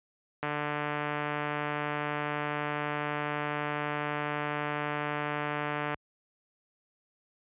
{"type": "click train", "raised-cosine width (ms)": 0.5, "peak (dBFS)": -17, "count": 817, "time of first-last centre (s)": [0.43, 5.944], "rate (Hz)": 148, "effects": ["high-pass 60 Hz 12 dB/octave", "resampled to 8000 Hz"]}